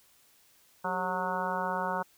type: harmonic tone with a mistuned harmonic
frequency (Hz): 183.4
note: F#3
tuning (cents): -15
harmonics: 1 / 2 / 3 / 4 / 5 / 6 / 7 / 8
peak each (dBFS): -39 / -42 / -37 / -38 / -33 / -38 / -39 / -38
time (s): 0.84-2.03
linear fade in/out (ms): 10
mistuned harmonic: 2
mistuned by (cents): +120
effects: white hiss -63 dBFS RMS until 2.17 s